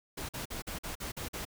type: noise bursts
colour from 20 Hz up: pink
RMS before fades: -39 dBFS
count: 8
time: 0.17-1.452 s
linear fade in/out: 10 ms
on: 120 ms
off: 46 ms
effects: none